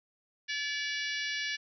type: harmonic tone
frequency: 575 Hz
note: D5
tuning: 37 cents flat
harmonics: 3 / 4 / 5 / 6 / 7 / 8 / 9 / 10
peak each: -36 / -38 / -40 / -42 / -43 / -44 / -45 / -46 dBFS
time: 0.48-1.57 s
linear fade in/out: 20 ms
effects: none